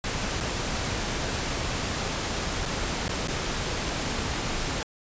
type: noise with dropouts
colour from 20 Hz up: pink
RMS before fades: -29 dBFS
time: 0.04-4.83 s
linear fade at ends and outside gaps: 1 ms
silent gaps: 0.404-0.408 / 2.655-2.659 / 3.081-3.092 / 3.274-3.282 s
effects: resampled to 16000 Hz